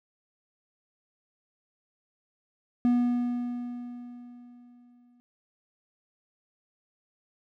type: tone with exponential decay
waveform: triangle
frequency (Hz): 243.1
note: B3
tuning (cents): -27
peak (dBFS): -17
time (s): 2.85-5.2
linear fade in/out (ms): 0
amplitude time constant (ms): 510
effects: none